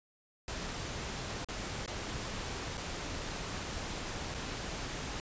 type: noise with dropouts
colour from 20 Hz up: pink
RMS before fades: -39 dBFS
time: 0.48-5.2 s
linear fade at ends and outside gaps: 1 ms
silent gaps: 1.446-1.486 / 1.861-1.877 / 2.772-2.777 / 4.342-4.346 s
effects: resampled to 16000 Hz